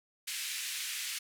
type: band-pass noise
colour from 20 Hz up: pink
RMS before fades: -38 dBFS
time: 0.27-1.19 s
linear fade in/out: 10 ms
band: 2000 to 13000 Hz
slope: 24 dB/octave
effects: none